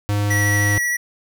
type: tone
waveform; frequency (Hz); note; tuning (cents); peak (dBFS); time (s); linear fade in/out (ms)
square; 102.8; G#2; -17; -18; 0.09-0.78; 0
type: tone with vibrato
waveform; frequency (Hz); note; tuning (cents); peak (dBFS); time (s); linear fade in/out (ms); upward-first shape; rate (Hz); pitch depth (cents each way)
square; 1937; B6; -34; -19; 0.3-0.97; 10; sine; 13; 13
effects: none